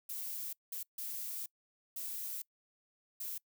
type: noise bursts at uneven times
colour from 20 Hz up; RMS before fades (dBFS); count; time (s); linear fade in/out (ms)
violet; -41; 5; 0.09-0.53 / 0.72-0.83 / 0.98-1.46 / 1.96-2.42 / 3.2-3.38; 5
effects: noise-tail reverb RT60 0.1 s tail -24 dB re dry